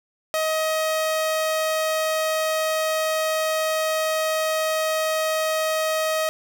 sawtooth tone, 631 Hz, D#5, 24 cents sharp, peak -17 dBFS, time 0.34-6.29 s, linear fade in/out 0 ms, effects none

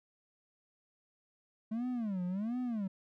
triangle tone with vibrato, 211.9 Hz, G#3, 35 cents sharp, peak -31 dBFS, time 1.71-2.88 s, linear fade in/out 10 ms, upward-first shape sine, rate 1.4 Hz, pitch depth 300 cents each way, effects none

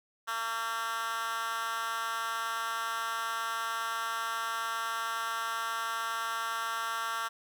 10% pulse tone with high-pass filter, 227.4 Hz, A#3, 43 cents flat, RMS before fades -34 dBFS, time 0.27-7.29 s, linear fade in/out 20 ms, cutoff 1300 Hz, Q 2.4, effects none

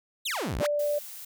sawtooth exponential two-way sweep, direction down then up, 4219 to 46.25 to 2663 Hz, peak -25 dBFS, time 0.25-0.67 s, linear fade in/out 10 ms, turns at 0.58 s
sine tone, 587.3 Hz, D5, in tune, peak -24 dBFS, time 0.6-0.99 s, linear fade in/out 10 ms
blue noise, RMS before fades -42 dBFS, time 0.79-1.25 s, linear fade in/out 5 ms
effects none

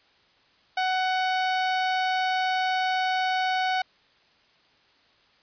sawtooth tone, 746 Hz, F#5, 14 cents sharp, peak -19 dBFS, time 0.77-3.82 s, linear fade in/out 5 ms, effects white hiss -61 dBFS RMS until 5.42 s + resampled to 11025 Hz

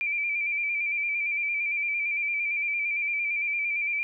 sine tone with vibrato, 2349 Hz, D7, in tune, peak -25 dBFS, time 0.01-4.03 s, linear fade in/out 0 ms, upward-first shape square, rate 8.8 Hz, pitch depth 33 cents each way, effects none

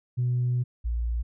sine tone pair in turn, 123.47 / 58.27 Hz, B2 / A#1, 0 / 0 cents, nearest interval octave + minor second, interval 1300 cents, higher first, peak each -21 / -24 dBFS, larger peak first, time 0.17-0.64 / 0.84-1.23 s, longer first, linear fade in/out 20 ms, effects tanh soft clip ceiling -19 dBFS

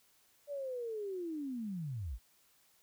sine linear sweep, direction down, 587.3 to 45.01 Hz, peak -37 dBFS, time 0.47-2.19 s, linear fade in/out 50 ms, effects white hiss -69 dBFS RMS until 2.82 s

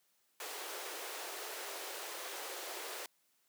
pink high-pass noise, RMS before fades -44 dBFS, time 0.4-3.06 s, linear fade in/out 2 ms, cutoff 360 Hz, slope 48 dB/octave, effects white hiss -75 dBFS RMS until 3.48 s + high-pass 150 Hz 12 dB/octave

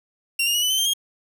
sawtooth tone with pitch steps, 2757 / 2833 / 2911 / 2991 / 3073 / 3158 / 3245 Hz, F7 / F7 / F#7 / F#7 / G7 / G7 / G#7, -23 / +24 / -29 / +18 / -35 / +12 / -41 cents, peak -16 dBFS, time 0.39-0.936 s, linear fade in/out 5 ms, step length 78 ms, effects none

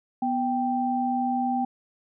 sine tone pair together, 246.9 / 783.9 Hz, B3 / G5, 0 / 0 cents, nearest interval octave + minor sixth, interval 2000 cents, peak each -26 / -25 dBFS, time 0.22-1.65 s, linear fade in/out 5 ms, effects none

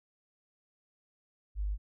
sine tone, 50.5 Hz, G#1, 48 cents flat, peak -30 dBFS, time 1.55-1.78 s, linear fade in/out 50 ms, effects none

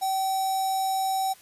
square tone with notch filter, 768 Hz, G5, 36 cents flat, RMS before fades -26 dBFS, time 0.01-1.34 s, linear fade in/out 20 ms, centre 2100 Hz, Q 0.55, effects white hiss -53 dBFS RMS until 1.41 s + resampled to 32000 Hz

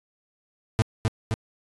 40% pulse tone with echo, 110.9 Hz, A2, 14 cents sharp, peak -16 dBFS, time 0.79-0.82 s, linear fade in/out 0 ms, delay 260 ms, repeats 2, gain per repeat -3 dB, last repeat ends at 1.34 s, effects resampled to 24000 Hz

